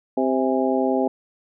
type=harmonic tone with a mistuned harmonic; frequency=130.81 Hz; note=C3; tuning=in tune; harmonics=2 / 3 / 4 / 5 / 6; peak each=-22 / -24 / -25 / -26 / -27 dBFS; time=0.17-1.08 s; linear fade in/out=5 ms; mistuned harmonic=6; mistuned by=+76 cents; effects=none